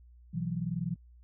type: chord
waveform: sine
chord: B suspended fourth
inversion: none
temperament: equal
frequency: 123.47 / 164.81 / 185 Hz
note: B2 / E3 / F#3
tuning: 0 / 0 / 0 cents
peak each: -38 / -33 / -36 dBFS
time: 0.33-0.96 s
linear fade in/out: 20 ms
effects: added 60 Hz sine -53 dBFS peak until 1.23 s